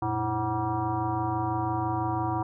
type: tone with frequency modulation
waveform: sine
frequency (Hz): 538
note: C5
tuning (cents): +48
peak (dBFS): -25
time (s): 0.02-2.43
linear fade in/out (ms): 5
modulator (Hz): 210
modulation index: 2.6
effects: none